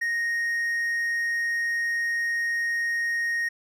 triangle tone, 1864.7 Hz, A#6, in tune, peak -22 dBFS, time 0.01-3.49 s, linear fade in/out 10 ms, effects none

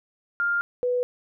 sine tone pair in turn, 1402 / 494 Hz, F6 / B4, +6 / 0 cents, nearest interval octave + tritone, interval 1806 cents, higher first, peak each -21 dBFS, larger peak neither, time 0.4-0.61 / 0.83-1.03 s, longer first, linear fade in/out 0 ms, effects none

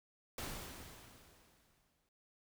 pink noise with exponential decay, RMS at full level -42 dBFS, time 0.38-2.09 s, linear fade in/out 2 ms, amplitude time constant 370 ms, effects none

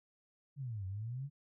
sine exponential two-way sweep, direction down then up, 146.7 to 92 to 146.7 Hz, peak -38 dBFS, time 0.56-1.3 s, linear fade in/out 50 ms, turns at 0.86 s, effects none

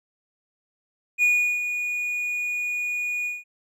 triangle tone with ADSR envelope, 2453 Hz, D#7, 25 cents flat, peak -14 dBFS, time 1.18-3.44 s, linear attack 47 ms, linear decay 370 ms, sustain -9 dB, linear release 180 ms, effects none

